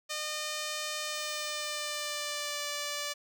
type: tone with pitch glide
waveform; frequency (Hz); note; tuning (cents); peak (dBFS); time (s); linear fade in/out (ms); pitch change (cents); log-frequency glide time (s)
5% pulse; 608 to 584.2; D#5 to D5; -40 to -9; -22; 0.09-3.14; 20; -69; 0.99-2.69
effects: none